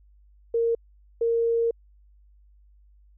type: tone pair in turn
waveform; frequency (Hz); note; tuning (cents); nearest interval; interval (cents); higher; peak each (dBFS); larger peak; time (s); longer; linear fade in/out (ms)
sine; 462.7 / 462.7; A#4 / A#4; -13 / -13; unison; 0; neither; -20; neither; 0.54-0.75 / 1.21-1.71; second; 5
effects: added 50 Hz sine -53 dBFS peak until 3.17 s